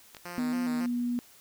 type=clicks; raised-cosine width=0.2 ms; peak=-27 dBFS; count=2; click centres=0.148 / 0.168 s
type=tone with vibrato; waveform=5% pulse; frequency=164.81 Hz; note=E3; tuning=in tune; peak=-27 dBFS; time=0.25-0.86 s; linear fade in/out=2 ms; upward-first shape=square; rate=3.6 Hz; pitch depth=110 cents each way
type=tone with pitch glide; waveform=sine; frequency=246.9 to 242.2 Hz; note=B3 to B3; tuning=0 to -34 cents; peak=-27 dBFS; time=0.38-1.19 s; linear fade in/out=0 ms; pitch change=-34 cents; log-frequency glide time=0.64-0.77 s
effects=white hiss -56 dBFS RMS until 1.4 s